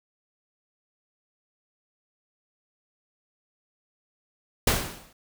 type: noise with exponential decay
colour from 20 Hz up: pink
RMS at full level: -19 dBFS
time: 4.67-5.13 s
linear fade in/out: 5 ms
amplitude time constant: 100 ms
effects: none